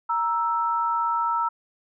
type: tone pair together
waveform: sine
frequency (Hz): 935.7 / 1321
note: A#5 / E6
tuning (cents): +6 / +3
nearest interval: tritone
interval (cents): 597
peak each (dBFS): -24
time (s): 0.09-1.49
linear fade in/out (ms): 10
effects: none